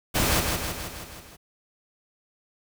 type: noise with echo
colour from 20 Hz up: pink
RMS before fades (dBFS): -23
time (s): 0.14-0.41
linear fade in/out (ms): 20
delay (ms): 160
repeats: 6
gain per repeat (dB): -4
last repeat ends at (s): 1.37
effects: none